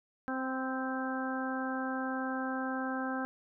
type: harmonic tone with a mistuned harmonic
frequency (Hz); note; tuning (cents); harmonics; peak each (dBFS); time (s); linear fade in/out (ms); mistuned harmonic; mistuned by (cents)
261.6; C4; 0; 1 / 2 / 3 / 4 / 5 / 6; -35 / -41 / -40 / -44 / -42 / -40; 0.28-3.25; 0; 4; -19
effects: none